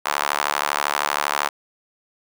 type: tone with high-pass filter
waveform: sawtooth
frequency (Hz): 72.7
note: D2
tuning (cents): -17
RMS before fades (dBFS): -23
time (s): 0.05-1.49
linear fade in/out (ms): 10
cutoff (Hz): 1000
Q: 1.8
effects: none